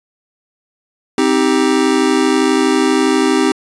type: chord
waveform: square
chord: C minor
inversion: none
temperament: just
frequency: 261.6 / 314 / 392.4 Hz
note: C4 / Eb4 / G4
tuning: 0 / +16 / +2 cents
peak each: -16 dBFS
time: 1.18-3.52 s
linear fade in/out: 2 ms
effects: resampled to 22050 Hz